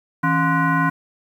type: tone with frequency modulation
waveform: sine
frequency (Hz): 601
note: D5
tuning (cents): +40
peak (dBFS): -15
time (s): 0.23-0.9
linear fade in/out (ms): 10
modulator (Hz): 438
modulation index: 2.4
effects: 8-bit